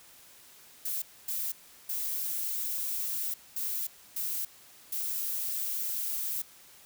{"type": "noise bursts at uneven times", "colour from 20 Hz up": "violet", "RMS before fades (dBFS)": -33, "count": 6, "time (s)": [[0.85, 1.02], [1.28, 1.52], [1.89, 3.34], [3.56, 3.87], [4.16, 4.45], [4.92, 6.42]], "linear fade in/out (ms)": 5, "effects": ["white hiss -55 dBFS RMS until 6.85 s"]}